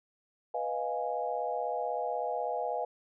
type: chord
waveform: sine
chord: F half-diminished seventh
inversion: second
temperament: equal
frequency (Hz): 493.9 / 622.3 / 698.5 / 830.6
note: Cb5 / Eb5 / F5 / Ab5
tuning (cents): 0 / 0 / 0 / 0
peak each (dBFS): -36 / -37 / -35 / -36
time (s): 0.54-2.85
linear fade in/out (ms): 5
effects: none